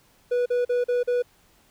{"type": "tone bursts", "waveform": "triangle", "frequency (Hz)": 489.2, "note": "B4", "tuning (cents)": -16, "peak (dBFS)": -18, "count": 5, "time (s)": [0.31, 1.224], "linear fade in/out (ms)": 10, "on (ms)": 150, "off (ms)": 41, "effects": ["pink hiss -60 dBFS RMS until 1.7 s"]}